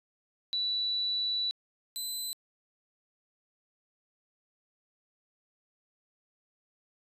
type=tone pair in turn; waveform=sine / 20% pulse; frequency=3951 / 4025 Hz; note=B7 / B7; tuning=0 / +32 cents; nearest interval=unison; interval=32 cents; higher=second; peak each=-28 dBFS; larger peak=neither; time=0.53-1.51 / 1.96-2.33 s; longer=first; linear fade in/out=0 ms; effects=resampled to 32000 Hz